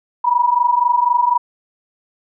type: tone pair together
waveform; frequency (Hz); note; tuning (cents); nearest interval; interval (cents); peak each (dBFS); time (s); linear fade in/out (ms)
sine; 953 / 977; A#5 / B5; +38 / -19; unison; 43; -16 / -14; 0.24-1.38; 10
effects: none